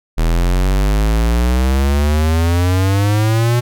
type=exponential sweep; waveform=square; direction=up; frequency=39.96 to 122.2 Hz; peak=-12 dBFS; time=0.17-3.61 s; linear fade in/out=20 ms; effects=none